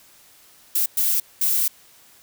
violet noise bursts at uneven times, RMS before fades -20 dBFS, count 3, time 0.75-0.86 / 0.97-1.2 / 1.41-1.68 s, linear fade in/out 5 ms, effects white hiss -52 dBFS RMS until 2.22 s

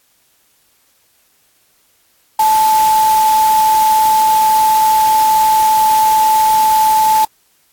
sine tone in noise, 872 Hz, A5, 16 cents flat, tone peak -8 dBFS, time 2.39-7.25 s, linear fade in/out 5 ms, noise white, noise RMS -23 dBFS, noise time 2.39-7.25 s, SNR +12 dB, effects white hiss -56 dBFS RMS until 7.72 s + AAC 64 kbps

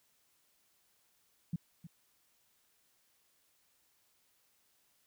sine tone with echo, 167.4 Hz, E3, 27 cents sharp, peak -31 dBFS, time 1.53-1.56 s, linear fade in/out 5 ms, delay 310 ms, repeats 1, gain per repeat -14 dB, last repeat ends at 1.87 s, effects white hiss -73 dBFS RMS until 5.06 s

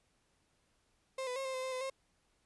35% pulse tone with pitch steps, 527 / 499.3 / 538 / 526 / 516 / 522 / 511 / 534 Hz, C5 / B4 / C5 / C5 / C5 / C5 / C5 / C5, +12 / +19 / +48 / +9 / -24 / -4 / -41 / +35 cents, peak -35 dBFS, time 1.18-1.9 s, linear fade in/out 5 ms, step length 90 ms, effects pink hiss -75 dBFS RMS until 2.45 s + resampled to 24000 Hz

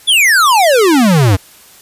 square exponential sweep, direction down, 3551 to 89 Hz, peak -7 dBFS, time 0.07-1.37 s, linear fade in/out 20 ms, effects white hiss -41 dBFS RMS until 1.81 s + resampled to 32000 Hz

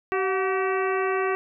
harmonic tone with a mistuned harmonic, 382.3 Hz, G4, 43 cents flat, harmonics 1 / 2 / 3 / 4 / 5 / 6 / 7, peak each -24 / -31 / -29 / -34 / -33 / -38 / -37 dBFS, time 0.12-1.35 s, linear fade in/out 0 ms, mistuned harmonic 2, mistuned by -72 cents, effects none

